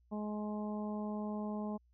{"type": "harmonic tone", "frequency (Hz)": 210.6, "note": "G#3", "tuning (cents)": 24, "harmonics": [1, 2, 3, 4, 5], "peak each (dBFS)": [-37, -46, -46, -48, -51], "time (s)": [0.11, 1.78], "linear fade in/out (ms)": 20, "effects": ["added 60 Hz sine -66 dBFS peak until 1.93 s"]}